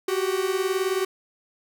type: beating tone pair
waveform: 45% pulse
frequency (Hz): 371 / 390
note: F#4 / G4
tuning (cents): +5 / -9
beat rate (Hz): 19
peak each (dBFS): -25 / -26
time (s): 0.08-1.05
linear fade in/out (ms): 5
effects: none